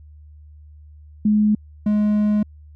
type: tone pair in turn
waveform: sine / triangle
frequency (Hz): 211.3 / 209.8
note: G#3 / G#3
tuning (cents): +30 / +18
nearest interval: unison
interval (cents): 12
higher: first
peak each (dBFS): -13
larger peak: neither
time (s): 1.25-1.55 / 1.86-2.43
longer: second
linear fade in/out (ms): 5
effects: added 75 Hz sine -41 dBFS peak until 2.75 s